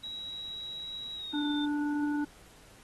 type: tone with pitch glide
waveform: sine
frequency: 3863 to 3584 Hz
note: B7 to A7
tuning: -39 to +31 cents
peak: -37 dBFS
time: 0.03-1.66 s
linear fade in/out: 10 ms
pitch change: -130 cents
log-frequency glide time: 1.14-1.46 s
type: harmonic tone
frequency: 293.7 Hz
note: D4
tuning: in tune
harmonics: 1 / 3 / 5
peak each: -28 / -41 / -42 dBFS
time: 1.33-2.25 s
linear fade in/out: 10 ms
effects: pink hiss -57 dBFS RMS until 2.83 s + AAC 32 kbps